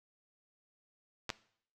clicks, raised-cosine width 0.2 ms, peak -19 / -17 dBFS, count 2, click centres 1.293 / 1.302 s, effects noise-tail reverb RT60 0.6 s tail -19 dB re dry

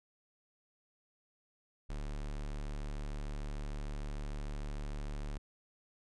square tone, 36.65 Hz, D1, 3 cents flat, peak -38 dBFS, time 1.89-5.38 s, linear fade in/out 10 ms, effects resampled to 22050 Hz

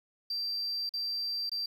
triangle tone with dropouts, 4699 Hz, D8, in tune, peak -29 dBFS, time 0.3-1.66 s, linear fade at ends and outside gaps 5 ms, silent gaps 0.893-0.937 / 1.495-1.516 s, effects tanh soft clip ceiling -27 dBFS + 11-bit

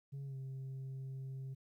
sine tone with pitch glide, 138.59 to 133.33 Hz, C#3 to C3, 0 to +33 cents, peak -39 dBFS, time 0.12-1.55 s, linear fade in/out 20 ms, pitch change -67 cents, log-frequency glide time 0.25-0.36 s, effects tanh soft clip ceiling -41 dBFS + 13-bit

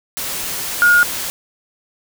sine tone in noise, 1431 Hz, F6, 42 cents sharp, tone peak -8 dBFS, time 0.82-1.03 s, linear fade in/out 0 ms, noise white, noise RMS -24 dBFS, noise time 0.17-1.3 s, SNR +13 dB, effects none

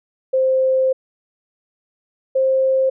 sine tone pair in turn, 523.3 / 528.2 Hz, C5 / C5, 0 / +16 cents, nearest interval unison, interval 16 cents, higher second, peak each -13 / -13 dBFS, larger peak neither, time 0.33-0.93 / 2.35-2.9 s, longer first, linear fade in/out 10 ms, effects none

